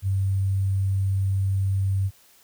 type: tone with sample-and-hold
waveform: sine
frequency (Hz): 96.8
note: G2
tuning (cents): -21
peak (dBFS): -20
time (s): 0.02-2.11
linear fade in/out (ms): 50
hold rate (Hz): 8820
effects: white hiss -56 dBFS RMS until 2.43 s